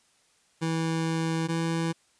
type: tone pair in turn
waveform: 25% pulse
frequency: 163 / 164.99 Hz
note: E3 / E3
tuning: -19 / +2 cents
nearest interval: unison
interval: 21 cents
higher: second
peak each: -22 dBFS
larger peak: neither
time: 0.61-1.48 / 1.48-1.93 s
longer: first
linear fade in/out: 20 ms
effects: white hiss -65 dBFS RMS until 2.19 s + resampled to 22050 Hz